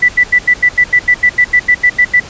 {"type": "tone bursts", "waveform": "sine", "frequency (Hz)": 1975.5, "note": "B6", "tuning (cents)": 0, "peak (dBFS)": -4, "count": 15, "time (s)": [0.02, 2.201], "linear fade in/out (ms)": 10, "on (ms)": 67, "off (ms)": 84, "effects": ["pink hiss -31 dBFS RMS until 2.29 s", "resampled to 16000 Hz"]}